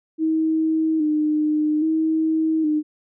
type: tone with vibrato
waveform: sine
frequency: 311.1 Hz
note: D#4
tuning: in tune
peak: -17 dBFS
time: 0.18-2.83 s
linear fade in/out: 50 ms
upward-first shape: square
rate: 0.61 Hz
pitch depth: 39 cents each way
effects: none